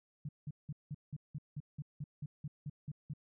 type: tone bursts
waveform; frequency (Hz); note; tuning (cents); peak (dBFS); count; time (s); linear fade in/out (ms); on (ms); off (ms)
sine; 146.83; D3; 0; -38; 14; 0.25-3.136; 5; 39; 180
effects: none